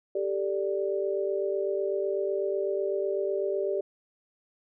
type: chord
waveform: sine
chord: G suspended second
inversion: none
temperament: equal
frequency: 392 / 440 / 587.3 Hz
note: G4 / A4 / D5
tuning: 0 / 0 / 0 cents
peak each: -28 / -34 / -31 dBFS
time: 0.15-3.81 s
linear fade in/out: 5 ms
effects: none